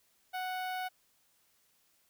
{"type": "tone with notch filter", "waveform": "sawtooth", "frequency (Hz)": 740, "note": "F#5", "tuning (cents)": 0, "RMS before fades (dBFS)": -37, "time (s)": [0.33, 0.89], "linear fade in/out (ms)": 20, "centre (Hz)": 7100, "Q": 0.71, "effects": ["white hiss -71 dBFS RMS until 2.09 s"]}